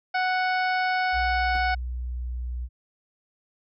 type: harmonic tone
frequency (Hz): 740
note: F#5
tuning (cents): 0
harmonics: 1 / 2 / 3 / 4 / 5 / 6 / 7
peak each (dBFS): -24 / -27 / -31 / -42 / -44 / -40 / -41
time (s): 0.14-1.75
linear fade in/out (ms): 10
type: tone with pitch glide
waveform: sine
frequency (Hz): 61.74 to 61.07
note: B1 to B1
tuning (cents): 0 to -19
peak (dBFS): -28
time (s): 1.12-2.69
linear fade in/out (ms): 50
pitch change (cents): -19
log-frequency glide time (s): 1.58-2.48
type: noise with exponential decay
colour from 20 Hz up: brown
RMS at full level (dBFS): -35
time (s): 1.55-1.66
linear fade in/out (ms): 1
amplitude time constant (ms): 23
effects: none